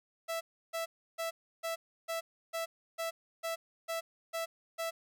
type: tone bursts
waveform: sawtooth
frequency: 660 Hz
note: E5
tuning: 2 cents sharp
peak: -30 dBFS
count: 11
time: 0.28-4.91 s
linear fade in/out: 20 ms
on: 130 ms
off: 320 ms
effects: none